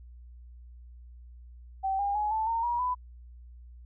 sine tone with pitch steps, 772 / 805.7 / 840.9 / 877.6 / 915.9 / 955.9 / 997.7 Hz, G5 / G5 / G#5 / A5 / A#5 / A#5 / B5, -27 / +47 / +21 / -5 / -31 / +43 / +17 cents, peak -26 dBFS, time 1.83-2.95 s, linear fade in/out 20 ms, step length 160 ms, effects added 60 Hz sine -46 dBFS peak until 3.85 s

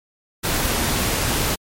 sine tone in noise, 240 Hz, B3, 49 cents flat, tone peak -30 dBFS, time 0.61-1.03 s, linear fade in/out 20 ms, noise pink, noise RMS -21 dBFS, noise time 0.43-1.56 s, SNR -12 dB, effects MP3 64 kbps

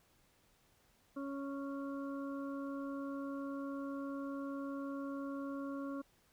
harmonic tone, 277.2 Hz, C#4, in tune, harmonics 1 / 2 / 4 / 5, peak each -40 / -47 / -50 / -54 dBFS, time 1.16-6.02 s, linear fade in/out 10 ms, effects pink hiss -71 dBFS RMS until 6.32 s

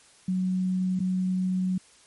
sine tone with dropouts, 185 Hz, F#3, in tune, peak -23 dBFS, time 0.28-1.78 s, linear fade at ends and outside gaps 5 ms, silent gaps 0.993-1.002 s, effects white hiss -56 dBFS RMS until 2.06 s + MP3 48 kbps

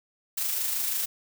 blue noise with amplitude modulation, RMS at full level -27 dBFS, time 0.37-1.06 s, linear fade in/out 10 ms, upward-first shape sine, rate 25.8 Hz, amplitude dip 35%, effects none

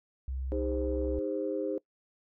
sine tone, 65.41 Hz, C2, in tune, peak -32 dBFS, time 0.28-1.19 s, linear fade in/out 0 ms
sine chord, C minor, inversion first, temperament equal with one note detuned, 311.1 / 402.1 / 523.3 Hz, Eb4 / G4 / C5, 0 / +44 / 0 cents, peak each -34 dBFS, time 0.52-1.78 s, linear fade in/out 0 ms
effects noise-tail reverb RT60 0.1 s tail -22 dB re dry + tanh soft clip ceiling -19 dBFS

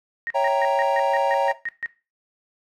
sine tone bursts, 1864.7 Hz, A#6, in tune, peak -25 dBFS, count 10, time 0.27-1.86 s, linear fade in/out 0 ms, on 33 ms, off 140 ms
triangle chord, C# diminished seventh, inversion none, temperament equal, 554.4 / 659.3 / 784 / 932.3 Hz, C#5 / E5 / G5 / Bb5, 0 / 0 / 0 / 0 cents, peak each -20 / -25 / -22 / -21 dBFS, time 0.34-1.53 s, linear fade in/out 20 ms
effects noise-tail reverb RT60 0.3 s tail -17 dB re dry

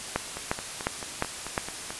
two click trains, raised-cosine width 0.5 ms, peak -19 / -9 dBFS, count 8 / 5, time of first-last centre 0.37-1.905 / 0.16-1.578 s, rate 4.56 / 2.82 Hz, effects white hiss -37 dBFS RMS until 1.99 s + resampled to 24000 Hz

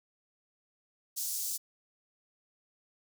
pink high-pass noise, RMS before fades -35 dBFS, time 1.16-1.58 s, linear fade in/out 20 ms, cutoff 5500 Hz, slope 24 dB/octave, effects none

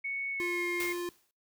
sine tone with pitch glide, 2217 to 2133 Hz, C#7 to C7, 0 to +33 cents, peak -32 dBFS, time 0.04-0.93 s, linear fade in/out 10 ms, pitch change -67 cents, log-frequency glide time 0.31-0.67 s
square tone, 350 Hz, F4, 4 cents sharp, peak -34 dBFS, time 0.4-1.09 s, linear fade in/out 0 ms
white noise with exponential decay, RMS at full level -37 dBFS, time 0.8-1.31 s, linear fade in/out 1 ms, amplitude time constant 110 ms
effects noise-tail reverb RT60 0.3 s tail -24 dB re dry

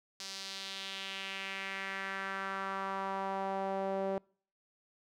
sawtooth tone with band-pass filter sweep, 193.7 Hz, G3, 20 cents flat, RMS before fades -38 dBFS, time 0.2-4.18 s, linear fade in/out 2 ms, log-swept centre 5100 to 540 Hz, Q 2.3, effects noise-tail reverb RT60 0.5 s tail -26 dB re dry

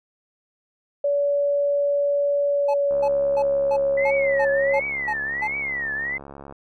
sine tone with pitch glide, 571 to 552.8 Hz, D5 to C#5, -49 to -5 cents, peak -18 dBFS, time 1.04-4.8 s, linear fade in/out 5 ms, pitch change -56 cents, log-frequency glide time 2.48-3.84 s
triangle tone bursts, 857 Hz, A5, 46 cents flat, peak -21 dBFS, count 9, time 2.68-5.478 s, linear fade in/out 10 ms, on 62 ms, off 280 ms
click train, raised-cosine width 1 ms, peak -25 dBFS, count 254, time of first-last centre 2.91-6.524 s, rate 70 Hz
sine tone with vibrato, 1975.5 Hz, B6, in tune, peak -24 dBFS, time 3.97-6.18 s, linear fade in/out 10 ms, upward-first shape triangle, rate 1.4 Hz, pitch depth 260 cents each way
effects none

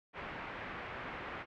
white low-pass noise, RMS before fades -44 dBFS, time 0.13-1.46 s, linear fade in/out 50 ms, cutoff 2200 Hz, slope 24 dB/octave, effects none

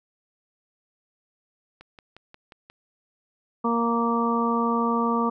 click train, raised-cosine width 0.3 ms, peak -29 dBFS, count 6, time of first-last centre 1.81-2.7 s, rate 5.62 Hz
harmonic tone, 233.1 Hz, A#3, in tune, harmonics 1 / 2 / 3 / 4 / 5, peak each -24 / -28 / -34 / -28 / -26 dBFS, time 3.64-5.3 s, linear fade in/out 10 ms
effects none

